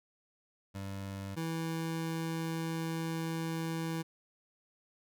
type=tone pair in turn; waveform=25% pulse; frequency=98 / 163.39 Hz; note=G2 / E3; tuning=0 / -15 cents; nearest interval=major sixth; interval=885 cents; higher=second; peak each=-35 / -30 dBFS; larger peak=second; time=0.74-1.36 / 1.36-4.03 s; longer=second; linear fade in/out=20 ms; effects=none